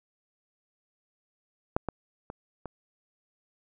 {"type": "clicks", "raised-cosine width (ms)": 1, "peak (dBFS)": [-10, -16, -24, -23], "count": 4, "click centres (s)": [1.765, 1.887, 2.301, 2.657], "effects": []}